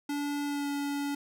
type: tone with pitch glide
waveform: square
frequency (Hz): 288.4 to 284.8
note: D4 to C#4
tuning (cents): -31 to +47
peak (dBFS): -31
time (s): 0.09-1.15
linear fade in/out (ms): 5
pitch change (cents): -22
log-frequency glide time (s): 0.45-0.68
effects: none